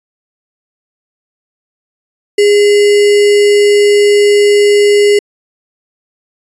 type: tone with sample-and-hold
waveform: sine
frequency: 410.5 Hz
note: G#4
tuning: 20 cents flat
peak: -4 dBFS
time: 2.38-5.19 s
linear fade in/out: 5 ms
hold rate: 2450 Hz
effects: resampled to 22050 Hz